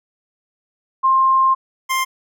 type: tone pair in turn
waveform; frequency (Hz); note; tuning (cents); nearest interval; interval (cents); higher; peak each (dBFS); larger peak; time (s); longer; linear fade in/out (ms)
sine / 25% pulse; 1058 / 1052; C6 / C6; +19 / +9; unison; 10; first; -11 / -13; first; 1.03-1.55 / 1.89-2.05; first; 20
effects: none